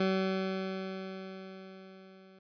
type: tone with level ramp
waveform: 20% pulse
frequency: 190 Hz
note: F#3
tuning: 46 cents sharp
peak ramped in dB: -21 to -50 dBFS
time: 0-2.39 s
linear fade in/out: 5 ms
effects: resampled to 11025 Hz